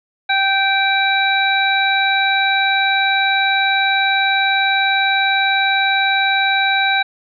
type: harmonic tone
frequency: 780 Hz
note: G5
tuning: 9 cents flat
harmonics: 1 / 2 / 3 / 5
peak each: -18 / -18 / -19 / -20 dBFS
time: 0.29-7.03 s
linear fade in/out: 10 ms
effects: none